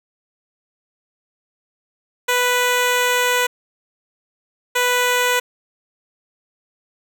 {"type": "tone bursts at uneven times", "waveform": "10% pulse", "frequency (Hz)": 493.9, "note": "B4", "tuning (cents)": 0, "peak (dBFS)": -7, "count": 2, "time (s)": [[2.28, 3.47], [4.75, 5.4]], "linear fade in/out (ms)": 10, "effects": []}